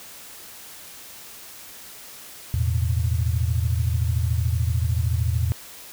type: chord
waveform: sine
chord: E suspended fourth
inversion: none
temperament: equal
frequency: 82.41 / 110 / 123.47 Hz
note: E2 / A2 / B2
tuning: 0 / 0 / 0 cents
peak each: -22 / -24 / -27 dBFS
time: 2.54-5.52 s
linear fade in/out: 0 ms
effects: white hiss -42 dBFS RMS until 5.92 s